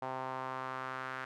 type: tone with band-pass filter sweep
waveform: sawtooth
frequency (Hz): 130.6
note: C3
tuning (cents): -3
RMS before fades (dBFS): -40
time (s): 0.02-1.25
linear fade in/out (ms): 5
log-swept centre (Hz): 850 to 1500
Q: 2.5
effects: none